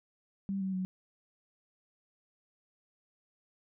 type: tone with pitch steps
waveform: sine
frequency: 195.8 / 190.6 / 186 Hz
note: G3 / G3 / F#3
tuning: -2 / -48 / +9 cents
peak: -31 dBFS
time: 0.49-0.85 s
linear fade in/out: 0 ms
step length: 120 ms
effects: none